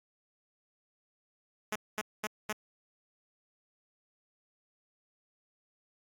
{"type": "tone bursts", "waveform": "5% pulse", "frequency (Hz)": 213.4, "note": "G#3", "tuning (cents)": 47, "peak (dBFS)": -21, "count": 4, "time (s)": [1.72, 2.528], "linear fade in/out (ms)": 5, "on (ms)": 37, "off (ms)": 220, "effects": ["AAC 64 kbps"]}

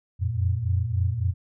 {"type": "tone cluster", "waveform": "sine", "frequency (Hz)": [87.5, 91.1, 116.4], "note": ["F2", "F#2", "A#2"], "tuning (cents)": [4, -26, -2], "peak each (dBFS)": -26, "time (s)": [0.19, 1.34], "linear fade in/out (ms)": 50, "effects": []}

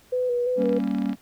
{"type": "tone with vibrato", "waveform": "sine", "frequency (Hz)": 493.7, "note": "B4", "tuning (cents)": -1, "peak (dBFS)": -21, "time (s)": [0.12, 0.79], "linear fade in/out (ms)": 10, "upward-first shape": "square", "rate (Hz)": 2.9, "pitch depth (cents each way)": 29}
{"type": "chord", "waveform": "triangle", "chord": "G diminished", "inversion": "none", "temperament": "equal with one note detuned", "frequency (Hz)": [196, 233.1, 276.1], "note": ["G3", "Bb3", "Db4"], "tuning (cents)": [0, 0, -7], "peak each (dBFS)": -25, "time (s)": [0.56, 1.16], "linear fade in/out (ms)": 50}
{"type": "click train", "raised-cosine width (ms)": 0.3, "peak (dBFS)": -23, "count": 15, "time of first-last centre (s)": [0.62, 1.131], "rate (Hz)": 27.4}
{"effects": ["pink hiss -56 dBFS RMS until 1.21 s"]}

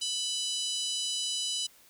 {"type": "harmonic tone with a mistuned harmonic", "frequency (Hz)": 993, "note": "B5", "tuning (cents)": 9, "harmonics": [3, 4, 5, 6, 7, 8, 9, 10], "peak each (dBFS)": [-34, -36, -38, -40, -41, -42, -43, -44], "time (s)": [0.01, 1.67], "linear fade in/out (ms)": 10, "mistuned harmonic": 9, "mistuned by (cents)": 69, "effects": ["white hiss -59 dBFS RMS until 1.89 s"]}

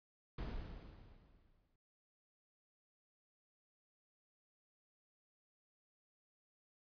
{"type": "noise with exponential decay", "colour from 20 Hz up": "brown", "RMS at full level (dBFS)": -40, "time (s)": [0.38, 1.76], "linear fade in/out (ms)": 5, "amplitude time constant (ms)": 300, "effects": ["resampled to 11025 Hz"]}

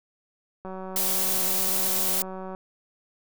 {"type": "click train", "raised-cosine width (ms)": 1, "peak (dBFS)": -24, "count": 358, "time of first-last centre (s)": [0.65, 2.549], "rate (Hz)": 188}
{"type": "noise", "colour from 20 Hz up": "blue", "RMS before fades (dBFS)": -25, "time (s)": [0.96, 2.22], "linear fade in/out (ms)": 0}
{"effects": []}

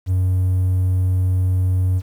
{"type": "tone", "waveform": "triangle", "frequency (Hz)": 92.5, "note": "F#2", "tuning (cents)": 0, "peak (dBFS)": -12, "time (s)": [0.06, 2.02], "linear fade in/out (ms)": 50, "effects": ["tanh soft clip ceiling -8 dBFS", "8-bit"]}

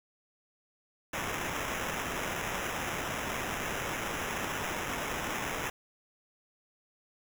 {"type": "noise with sample-and-hold", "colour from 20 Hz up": "white", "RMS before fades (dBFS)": -35, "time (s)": [1.13, 5.7], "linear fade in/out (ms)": 5, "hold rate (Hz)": 4410, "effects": []}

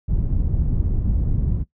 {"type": "low-pass noise", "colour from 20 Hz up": "pink", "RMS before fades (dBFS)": -20, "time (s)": [0.08, 1.64], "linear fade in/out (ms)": 20, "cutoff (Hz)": 130, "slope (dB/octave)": 12, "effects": ["noise-tail reverb RT60 0.1 s tail -17 dB re dry"]}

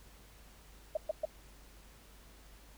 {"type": "tone bursts", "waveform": "sine", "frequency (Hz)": 622.3, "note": "D#5", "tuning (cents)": 0, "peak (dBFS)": -29, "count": 3, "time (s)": [0.95, 1.253], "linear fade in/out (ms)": 5, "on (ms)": 21, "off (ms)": 120, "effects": ["added 50 Hz sine -57 dBFS peak until 2.77 s", "pink hiss -60 dBFS RMS until 2.77 s"]}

